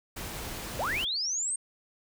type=noise; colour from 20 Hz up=pink; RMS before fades=-38 dBFS; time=0.16-1.05 s; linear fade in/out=10 ms
type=linear sweep; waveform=sine; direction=up; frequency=465.2 to 8680 Hz; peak=-28 dBFS; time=0.79-1.56 s; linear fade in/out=5 ms
effects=none